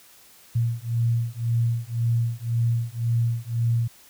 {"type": "beating tone pair", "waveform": "sine", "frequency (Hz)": [115.9, 117.8], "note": ["A#2", "A#2"], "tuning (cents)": [-10, 19], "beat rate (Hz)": 1.9, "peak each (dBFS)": -24, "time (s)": [0.55, 3.88], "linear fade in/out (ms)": 10, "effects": ["white hiss -52 dBFS RMS until 4.09 s"]}